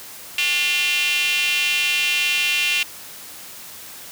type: tone with high-pass filter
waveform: square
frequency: 160.9 Hz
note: E3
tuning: 42 cents flat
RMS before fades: -20 dBFS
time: 0.38-2.83 s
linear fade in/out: 2 ms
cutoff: 2700 Hz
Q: 5.6
effects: white hiss -38 dBFS RMS until 4.11 s + high-pass 60 Hz 12 dB/octave